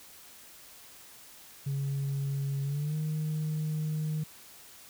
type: tone with pitch glide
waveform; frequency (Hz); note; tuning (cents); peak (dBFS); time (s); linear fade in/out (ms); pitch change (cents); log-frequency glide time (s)
sine; 138.59 to 154.67; C#3 to D#3; 0 to -10; -27; 1.66-4.24; 10; +190; 2.65-2.96
effects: tanh soft clip ceiling -27 dBFS + white hiss -52 dBFS RMS until 4.89 s